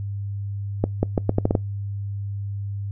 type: accelerating click train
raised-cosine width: 2 ms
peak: -5 dBFS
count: 8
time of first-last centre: 0.84-1.552 s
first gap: 190 ms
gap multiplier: 0.78
effects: noise-tail reverb RT60 0.2 s tail -25 dB re dry + added 100 Hz sine -26 dBFS peak until 2.91 s